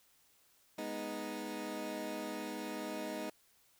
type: chord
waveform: 20% pulse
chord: G# minor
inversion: none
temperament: equal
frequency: 207.7 / 246.9 / 311.1 Hz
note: G#3 / B3 / D#4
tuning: 0 / 0 / 0 cents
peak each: -40 / -40 / -37 dBFS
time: 0.78-3.3 s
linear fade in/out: 5 ms
effects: white hiss -69 dBFS RMS until 3.79 s